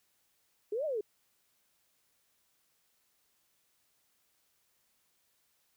sine exponential two-way sweep, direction up then down, 396.2 to 646 to 396.2 Hz, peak -31 dBFS, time 0.72-1.01 s, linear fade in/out 5 ms, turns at 0.85 s, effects white hiss -74 dBFS RMS until 5.76 s

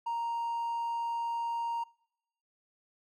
triangle tone, 932.3 Hz, A#5, in tune, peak -28 dBFS, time 0.06-1.84 s, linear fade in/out 10 ms, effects noise-tail reverb RT60 0.8 s tail -26 dB re dry + tanh soft clip ceiling -25 dBFS

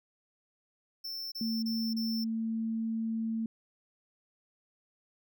square tone bursts, 5360 Hz, E8, 28 cents sharp, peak -37 dBFS, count 4, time 1.04-2.244 s, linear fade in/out 10 ms, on 280 ms, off 28 ms
sine tone, 224.6 Hz, A3, 36 cents sharp, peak -30 dBFS, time 1.41-3.46 s, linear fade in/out 2 ms
effects none

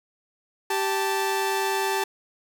sawtooth tone pair together, 389.9 / 880 Hz, G4 / A5, -9 / 0 cents, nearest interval octave + major second, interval 1409 cents, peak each -22 dBFS, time 0.7-2.04 s, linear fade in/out 5 ms, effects none

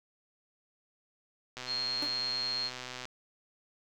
click train, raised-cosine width 0.2 ms, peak -23 dBFS, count 188, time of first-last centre 1.57-3.054 s, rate 126 Hz
sine tone, 4239 Hz, C8, 22 cents sharp, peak -31 dBFS, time 1.66-2.71 s, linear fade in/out 50 ms
sawtooth tone with exponential decay, 292.4 Hz, D4, 7 cents flat, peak -29 dBFS, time 2.02-2.14 s, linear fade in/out 5 ms, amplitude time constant 26 ms
effects none

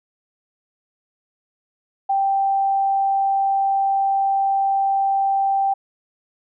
sine tone, 784 Hz, G5, in tune, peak -16 dBFS, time 2.09-5.74 s, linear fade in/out 10 ms, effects none

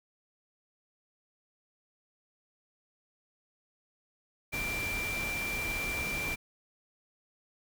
sine tone in noise, 2358 Hz, D7, 6 cents sharp, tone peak -33 dBFS, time 4.52-6.36 s, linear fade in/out 20 ms, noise pink, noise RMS -38 dBFS, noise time 4.52-6.36 s, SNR +2 dB, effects none

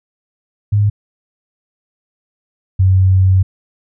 sine tone pair in turn, 103.3 / 94.2 Hz, G#2 / F#2, -9 / +32 cents, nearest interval major second, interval 159 cents, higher first, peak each -9 / -7 dBFS, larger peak second, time 0.72-0.9 / 2.79-3.43 s, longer second, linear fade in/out 10 ms, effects none

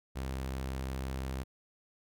sawtooth tone, 65.9 Hz, C2, 13 cents sharp, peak -31 dBFS, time 0.15-1.44 s, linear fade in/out 20 ms, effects none

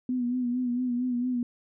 sine tone with vibrato, 247.2 Hz, B3, 2 cents sharp, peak -25 dBFS, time 0.09-1.43 s, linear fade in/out 2 ms, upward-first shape sine, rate 4.4 Hz, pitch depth 49 cents each way, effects none

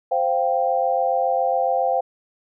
sine chord, C suspended fourth, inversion none, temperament just, 523.3 / 697.7 / 784.9 Hz, C5 / F5 / G5, 0 / -2 / +2 cents, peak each -22 dBFS, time 0.11-2.01 s, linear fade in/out 10 ms, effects none

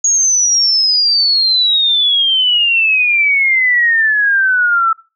sine exponential sweep, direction down, 6690 to 1318.5 Hz, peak -9 dBFS, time 0.04-4.93 s, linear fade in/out 5 ms, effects noise-tail reverb RT60 0.3 s tail -21 dB re dry

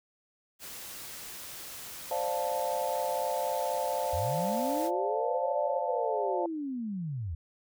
white noise, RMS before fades -43 dBFS, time 0.59-4.91 s, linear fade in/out 50 ms
sine chord, D minor seventh, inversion third, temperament equal, 523.3 / 587.3 / 698.5 / 880 Hz, C5 / D5 / F5 / A5, 0 / 0 / 0 / 0 cents, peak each -34 dBFS, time 2.11-6.46 s, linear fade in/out 2 ms
sine linear two-way sweep, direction up then down, 73.42 to 593 to 73.42 Hz, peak -32 dBFS, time 4.13-7.35 s, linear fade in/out 5 ms, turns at 5.6 s
effects none

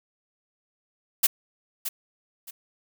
blue noise with echo, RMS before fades -18 dBFS, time 1.23-1.27 s, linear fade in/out 10 ms, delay 620 ms, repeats 2, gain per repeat -11 dB, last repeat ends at 2.51 s, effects none

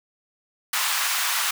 pink high-pass noise, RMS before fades -24 dBFS, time 0.73-1.51 s, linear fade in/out 5 ms, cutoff 1000 Hz, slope 24 dB/octave, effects none

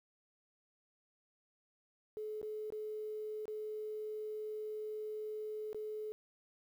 sine tone with dropouts, 428.7 Hz, A4, 45 cents flat, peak -39 dBFS, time 2.17-6.12 s, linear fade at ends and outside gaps 0 ms, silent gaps 2.415-2.429 / 2.703-2.723 / 3.455-3.48 / 5.73-5.746 s, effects 11-bit

